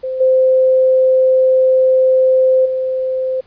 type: tone with level steps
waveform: sine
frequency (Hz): 519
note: C5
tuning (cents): -14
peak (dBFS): -18 / -8 / -15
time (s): 0.03-3.41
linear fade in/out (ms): 10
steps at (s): 0.2 / 2.65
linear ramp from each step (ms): 10
effects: pink hiss -52 dBFS RMS until 3.46 s + resampled to 11025 Hz